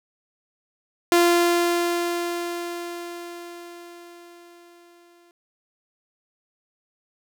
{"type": "tone with exponential decay", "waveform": "sawtooth", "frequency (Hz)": 345.8, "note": "F4", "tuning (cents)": -17, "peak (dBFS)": -10, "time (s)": [1.12, 5.31], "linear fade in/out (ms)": 1, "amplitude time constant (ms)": 910, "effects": []}